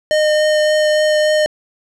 square tone with vibrato, 611 Hz, D#5, 32 cents flat, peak -12 dBFS, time 0.11-1.46 s, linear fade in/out 0 ms, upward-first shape triangle, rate 3.5 Hz, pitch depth 10 cents each way, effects low-pass 7000 Hz 12 dB/octave

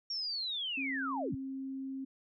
sine linear sweep, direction down, 5588 to 77.7 Hz, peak -34 dBFS, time 0.1-1.35 s, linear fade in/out 5 ms
sine tone with pitch glide, 269.7 to 267.5 Hz, C#4 to C4, -47 to +38 cents, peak -37 dBFS, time 0.77-2.05 s, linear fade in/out 10 ms, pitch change -15 cents, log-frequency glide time 1.28-1.33 s
effects none

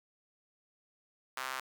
sawtooth tone with high-pass filter, 130.81 Hz, C3, in tune, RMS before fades -39 dBFS, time 1.37-1.6 s, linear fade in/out 2 ms, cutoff 1200 Hz, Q 1.8, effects none

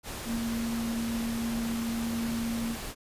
sine tone in noise, 230.5 Hz, A#3, 19 cents flat, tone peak -29 dBFS, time 0.25-2.77 s, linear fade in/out 50 ms, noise pink, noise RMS -38 dBFS, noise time 0.03-2.95 s, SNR +6 dB, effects resampled to 32000 Hz

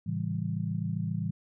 sine chord, A dominant seventh, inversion none, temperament just, 110 / 137.5 / 165 / 198 Hz, A2 / C#3 / E3 / G3, 0 / -14 / +2 / +18 cents, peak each -34 / -38 / -32 / -36 dBFS, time 0.06-1.31 s, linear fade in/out 10 ms, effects none

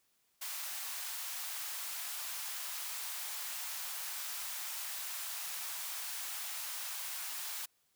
white high-pass noise, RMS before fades -41 dBFS, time 0.41-7.66 s, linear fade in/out 10 ms, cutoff 740 Hz, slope 24 dB/octave, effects white hiss -75 dBFS RMS until 7.95 s

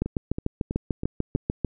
two click trains, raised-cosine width 3 ms, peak -11 / -16 dBFS, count 12 / 5, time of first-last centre 0.02-1.647 / 0.06-1.359 s, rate 6.76 / 3.08 Hz, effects none

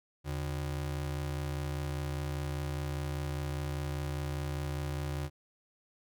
square ring-modulated tone, 110.7 Hz, A2, 11 cents sharp, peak -31 dBFS, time 0.24-5.3 s, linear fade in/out 50 ms, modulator 32.5 Hz, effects none

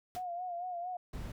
pink noise with exponential decay, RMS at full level -43 dBFS, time 0.15-0.25 s, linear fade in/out 0 ms, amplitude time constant 21 ms
sine tone with vibrato, 711 Hz, F5, 31 cents sharp, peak -36 dBFS, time 0.16-0.97 s, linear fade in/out 5 ms, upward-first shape sine, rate 4.4 Hz, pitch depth 62 cents each way
brown noise, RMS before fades -41 dBFS, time 1.13-1.32 s, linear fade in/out 5 ms
effects none

